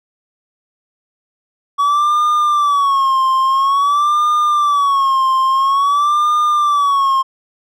triangle tone with vibrato, 1129 Hz, C#6, 31 cents sharp, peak -9 dBFS, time 1.78-7.23 s, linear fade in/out 20 ms, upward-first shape sine, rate 0.49 Hz, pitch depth 120 cents each way, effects none

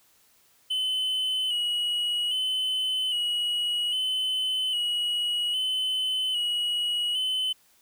triangle tone with vibrato, 2974 Hz, F#7, 8 cents sharp, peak -23 dBFS, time 0.7-7.53 s, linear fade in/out 10 ms, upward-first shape square, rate 0.62 Hz, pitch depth 37 cents each way, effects white hiss -62 dBFS RMS until 7.81 s

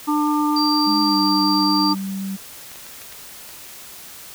harmonic tone, 298.6 Hz, D4, 29 cents sharp, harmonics 1 / 3 / 4, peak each -18 / -23 / -24 dBFS, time 0.07-1.95 s, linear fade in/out 20 ms
sine tone, 4699 Hz, D8, in tune, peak -20 dBFS, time 0.56-1.93 s, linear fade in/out 5 ms
sine tone with pitch glide, 207.7 to 193.79 Hz, G#3 to G3, 0 to -20 cents, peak -24 dBFS, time 0.86-2.37 s, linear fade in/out 20 ms, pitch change -120 cents, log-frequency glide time 1.05-1.18 s
clicks, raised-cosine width 0.2 ms, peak -23 dBFS, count 6, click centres 2.717 / 2.758 / 2.866 / 3.018 / 3.125 / 3.49 s
effects white hiss -39 dBFS RMS until 4.34 s

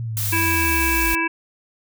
sine linear sweep, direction down, 118.3 to 49 Hz, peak -24 dBFS, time 0-1.14 s, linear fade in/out 0 ms
blue noise, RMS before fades -25 dBFS, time 0.17-1.15 s, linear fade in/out 0 ms
harmonic tone, 329.6 Hz, E4, in tune, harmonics 1 / 3 / 5 / 7 / 8, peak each -25 / -25 / -25 / -25 / -25 dBFS, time 0.32-1.28 s, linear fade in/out 10 ms
effects none

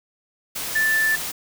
sine tone in noise, 1760 Hz, A6, in tune, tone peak -17 dBFS, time 0.75-1.16 s, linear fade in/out 10 ms, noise white, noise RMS -29 dBFS, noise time 0.55-1.32 s, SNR +9 dB, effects none

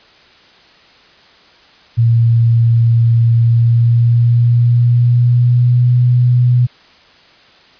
sine tone with pitch glide, 116.2 to 123.11 Hz, A#2 to B2, -5 to -5 cents, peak -7 dBFS, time 1.97-6.67 s, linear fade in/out 20 ms, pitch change +100 cents, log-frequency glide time 3.35-5.93 s, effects white hiss -45 dBFS RMS until 7.79 s + resampled to 11025 Hz

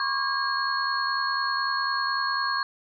sine tone cluster, 1004 / 1088 / 1158 / 1620 / 4314 Hz, B5 / C#6 / D6 / G#6 / C#8, +28 / -33 / -25 / -43 / -48 cents, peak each -36 / -28 / -34 / -28 / -31 dBFS, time 0-2.63 s, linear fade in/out 2 ms, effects none

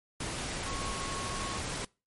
sine tone in noise, 1097 Hz, C#6, 18 cents flat, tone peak -40 dBFS, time 0.66-1.59 s, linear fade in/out 5 ms, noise pink, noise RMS -36 dBFS, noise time 0.2-1.85 s, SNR -7 dB, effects noise-tail reverb RT60 0.3 s tail -25 dB re dry + MP3 48 kbps

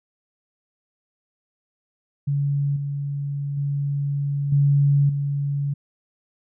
sine tone with level steps, 141.8 Hz, C#3, 40 cents sharp, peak -19 / -24 / -21 / -14 / -21 dBFS, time 2.27-5.74 s, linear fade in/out 10 ms, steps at 2.76 / 3.57 / 4.52 / 5.09 s, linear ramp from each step 5 ms, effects none

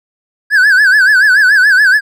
triangle tone with vibrato, 1602 Hz, G6, 37 cents sharp, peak -3 dBFS, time 0.5-2.01 s, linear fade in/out 50 ms, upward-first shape sine, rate 7 Hz, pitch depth 140 cents each way, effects none

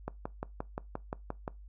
click train, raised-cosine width 1 ms, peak -21 dBFS, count 9, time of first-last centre 0.08-1.479 s, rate 5.72 Hz, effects noise-tail reverb RT60 0.2 s tail -21 dB re dry + added 50 Hz sine -47 dBFS peak until 1.68 s

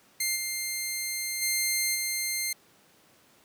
10% pulse tone with level steps, 2100 Hz, C7, 6 cents sharp, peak -17 / -21 / -16 / -19 dBFS, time 0.2-2.53 s, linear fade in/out 5 ms, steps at 0.35 / 1.41 / 1.94 s, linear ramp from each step 20 ms, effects pink hiss -60 dBFS RMS until 3.44 s + high-pass 150 Hz 12 dB/octave

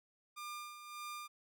sawtooth tone with tremolo, 1200 Hz, D6, 37 cents sharp, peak -39 dBFS, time 0.36-1.28 s, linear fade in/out 20 ms, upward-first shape sine, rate 1.7 Hz, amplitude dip 60%, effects none

